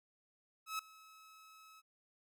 sawtooth tone with ADSR envelope, 1291 Hz, E6, 37 cents flat, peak -32 dBFS, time 0.66-1.82 s, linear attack 130 ms, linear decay 4 ms, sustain -22 dB, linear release 32 ms, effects none

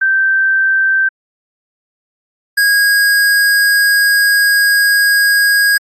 sine / square tone pair in turn, 1559 / 1640.3 Hz, G6 / G#6, -10 / -22 cents, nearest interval minor second, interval 88 cents, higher second, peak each -9 dBFS, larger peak neither, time 0.01-1.09 / 2.57-5.78 s, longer second, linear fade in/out 10 ms, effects AAC 64 kbps

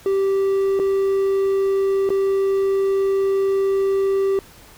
triangle tone with dropouts, 390 Hz, G4, 9 cents flat, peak -14 dBFS, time 0.06-4.39 s, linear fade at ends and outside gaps 1 ms, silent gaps 0.792-0.798 / 2.091-2.103 s, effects pink hiss -46 dBFS RMS until 4.77 s

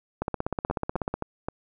two click trains, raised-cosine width 1 ms, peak -15 / -13 dBFS, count 4 / 16, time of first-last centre 0.7-1.485 / 0.22-1.14 s, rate 3.82 / 16.3 Hz, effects none

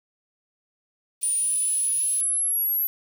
white high-pass noise, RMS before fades -41 dBFS, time 1.21-2.22 s, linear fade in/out 10 ms, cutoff 2400 Hz, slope 96 dB/octave
sine linear sweep, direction up, 9397 to 11720 Hz, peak -21 dBFS, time 1.23-2.87 s, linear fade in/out 0 ms
effects none

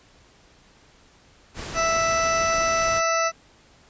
pink noise, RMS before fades -34 dBFS, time 1.54-3.02 s, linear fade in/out 50 ms
harmonic tone, 659.3 Hz, E5, in tune, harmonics 1 / 2 / 3 / 4 / 6 / 7 / 8 / 9, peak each -24 / -23 / -29 / -31 / -40 / -38 / -37 / -30 dBFS, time 1.74-3.32 s, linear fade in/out 50 ms
effects pink hiss -55 dBFS RMS until 3.89 s + resampled to 16000 Hz

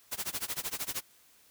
white noise with tremolo, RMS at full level -33 dBFS, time 0.11-1.02 s, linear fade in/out 20 ms, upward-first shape sine, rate 13 Hz, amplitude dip 95%, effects white hiss -62 dBFS RMS until 1.5 s

